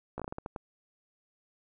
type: slowing click train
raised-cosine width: 1 ms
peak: -23 dBFS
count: 9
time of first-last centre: 0.18-0.562 s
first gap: 16 ms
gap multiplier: 1.3
effects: none